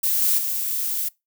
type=noise with level steps; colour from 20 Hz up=violet; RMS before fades=-21 / -19 / -25 dBFS; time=0.03-1.09 s; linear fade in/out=10 ms; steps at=0.22 / 0.38 s; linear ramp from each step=5 ms; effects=noise-tail reverb RT60 0.2 s tail -23 dB re dry